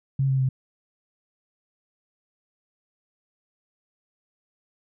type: tone with pitch steps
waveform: sine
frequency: 135.8 / 133.39 / 131.02 Hz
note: C#3 / C3 / C3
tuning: -35 / +34 / +3 cents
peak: -19 dBFS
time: 0.19-0.49 s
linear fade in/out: 5 ms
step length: 100 ms
effects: none